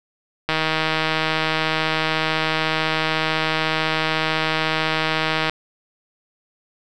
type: click train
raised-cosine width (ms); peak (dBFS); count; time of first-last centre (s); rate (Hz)
0.3; -4; 792; 0.49-5.496; 158
effects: none